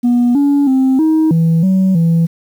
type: tone with pitch steps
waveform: sine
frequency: 242.2 / 284.1 / 263.1 / 316 / 164.2 / 189.3 / 166.1 Hz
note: B3 / C#4 / C4 / D#4 / E3 / F#3 / E3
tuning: -34 / +43 / +10 / +27 / -6 / +40 / +13 cents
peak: -6 dBFS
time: 0.03-2.27 s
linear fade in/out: 20 ms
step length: 320 ms
effects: tanh soft clip ceiling -7 dBFS + 7-bit